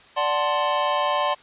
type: chord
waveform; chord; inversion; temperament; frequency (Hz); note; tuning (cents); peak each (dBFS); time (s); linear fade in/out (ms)
square; D dominant seventh; none; equal with one note detuned; 587.3 / 745.1 / 880 / 1046.5; D5 / F#5 / A5 / C6; 0 / +12 / 0 / 0; -26 / -29 / -29 / -24; 0.16-1.35; 20
effects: white hiss -50 dBFS RMS until 1.42 s + resampled to 8000 Hz